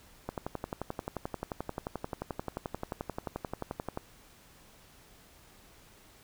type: click train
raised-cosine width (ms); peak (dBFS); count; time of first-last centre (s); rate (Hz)
1; -20; 43; 0.29-3.974; 11.4
effects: pink hiss -58 dBFS RMS until 6.23 s